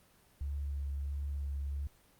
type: tone with vibrato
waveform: sine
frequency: 70.5 Hz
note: C#2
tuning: 30 cents sharp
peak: -34 dBFS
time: 0.41-1.87 s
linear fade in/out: 0 ms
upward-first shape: triangle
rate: 1.5 Hz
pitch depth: 20 cents each way
effects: pink hiss -65 dBFS RMS until 2.19 s + Opus 24 kbps